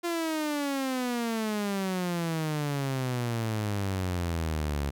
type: exponential sweep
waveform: sawtooth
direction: down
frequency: 348.1 to 69.3 Hz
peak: -24 dBFS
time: 0.03-4.91 s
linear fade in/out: 20 ms
effects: none